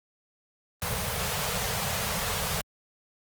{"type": "band-stop noise", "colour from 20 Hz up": "pink", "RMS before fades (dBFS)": -29, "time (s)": [0.82, 2.61], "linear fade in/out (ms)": 0, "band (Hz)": [210, 420], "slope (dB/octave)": 96, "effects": ["high-pass 60 Hz 12 dB/octave", "Opus 24 kbps"]}